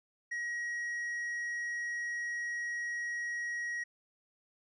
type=tone with tanh clipping; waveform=sine; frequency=1900 Hz; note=A#6; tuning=33 cents sharp; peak=-35 dBFS; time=0.31-3.84 s; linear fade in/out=10 ms; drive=4 dB; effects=none